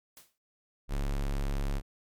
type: noise with exponential decay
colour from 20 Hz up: white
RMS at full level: -48 dBFS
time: 0.17-0.38 s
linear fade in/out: 0 ms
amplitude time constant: 44 ms
type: tone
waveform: square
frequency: 34.89 Hz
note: C#1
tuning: 12 cents sharp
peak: -29 dBFS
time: 0.88-1.82 s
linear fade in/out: 50 ms
effects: MP3 96 kbps